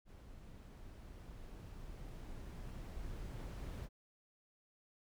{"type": "noise with level ramp", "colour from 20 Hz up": "brown", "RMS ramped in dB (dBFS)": [-55, -44], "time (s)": [0.05, 3.89], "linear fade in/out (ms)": 50, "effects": []}